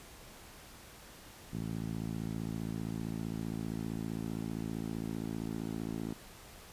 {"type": "tone with band-pass filter sweep", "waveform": "10% pulse", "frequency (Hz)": 55.3, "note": "A1", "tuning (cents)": 9, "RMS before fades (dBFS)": -38, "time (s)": [1.53, 6.14], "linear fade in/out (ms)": 5, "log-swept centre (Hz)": [170, 260], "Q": 1.2, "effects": ["pink hiss -53 dBFS RMS until 6.72 s", "resampled to 32000 Hz"]}